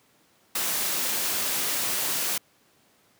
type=noise; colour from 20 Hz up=white; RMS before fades=-27 dBFS; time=0.55-2.38 s; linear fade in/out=5 ms; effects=pink hiss -62 dBFS RMS until 3.19 s + high-pass 150 Hz 12 dB/octave